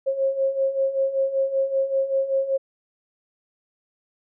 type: beating tone pair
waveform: sine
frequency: 536 / 541.2 Hz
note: C5 / C#5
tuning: +42 / -42 cents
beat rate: 5.2 Hz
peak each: -26 / -21 dBFS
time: 0.06-2.58 s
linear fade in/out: 20 ms
effects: none